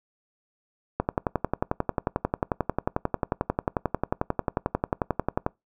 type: click train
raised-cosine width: 1 ms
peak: -9 dBFS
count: 51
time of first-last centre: 1-5.464 s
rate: 11.2 Hz
effects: noise-tail reverb RT60 0.2 s tail -24 dB re dry